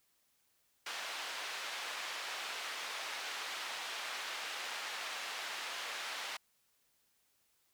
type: band-pass noise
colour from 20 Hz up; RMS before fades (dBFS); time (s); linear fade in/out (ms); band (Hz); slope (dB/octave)
white; -42; 0.86-6.37; 5; 690 to 3400; 12
effects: white hiss -75 dBFS RMS until 7.73 s